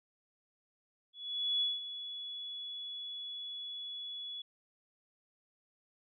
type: tone with ADSR envelope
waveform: sine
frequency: 3397 Hz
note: G#7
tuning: 38 cents sharp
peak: -28 dBFS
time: 1.13-4.42 s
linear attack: 480 ms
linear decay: 190 ms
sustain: -12 dB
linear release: 6 ms
effects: none